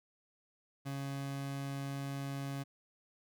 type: tone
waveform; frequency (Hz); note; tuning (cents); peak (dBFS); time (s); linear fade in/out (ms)
30% pulse; 138.5; C#3; -1; -35; 0.85-2.64; 20
effects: none